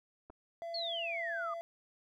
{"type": "clicks", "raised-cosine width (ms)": 1, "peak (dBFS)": -39, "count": 2, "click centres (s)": [0.299, 0.302]}
{"type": "tone", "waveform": "triangle", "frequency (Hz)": 674, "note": "E5", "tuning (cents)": 38, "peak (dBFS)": -37, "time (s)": [0.62, 1.61], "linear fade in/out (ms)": 0}
{"type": "exponential sweep", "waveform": "sine", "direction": "down", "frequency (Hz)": [4481, 1174.7], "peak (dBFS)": -36, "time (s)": [0.74, 1.54], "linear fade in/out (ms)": 5}
{"effects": []}